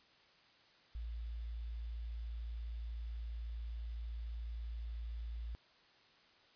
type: tone with quantisation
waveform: sine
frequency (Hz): 57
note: A#1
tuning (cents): -38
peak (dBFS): -40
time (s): 0.95-5.55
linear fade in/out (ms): 0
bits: 11
effects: white hiss -66 dBFS RMS until 6.55 s + resampled to 11025 Hz